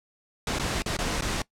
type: noise with dropouts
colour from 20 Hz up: pink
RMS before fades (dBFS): -28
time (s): 0.47-1.42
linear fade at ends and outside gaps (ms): 2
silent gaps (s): 0.587-0.596 / 0.822-0.86 / 0.968-0.988 / 1.21-1.221
effects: noise-tail reverb RT60 0.1 s tail -21 dB re dry + low-pass 8000 Hz 12 dB/octave